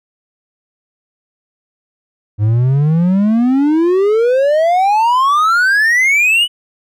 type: exponential sweep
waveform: triangle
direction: up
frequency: 101.9 to 2995 Hz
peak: -7 dBFS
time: 2.38-6.48 s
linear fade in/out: 50 ms
effects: none